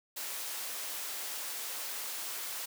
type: high-pass noise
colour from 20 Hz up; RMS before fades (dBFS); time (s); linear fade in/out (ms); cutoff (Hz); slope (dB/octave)
white; -39; 0.16-2.66; 10; 440; 12
effects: none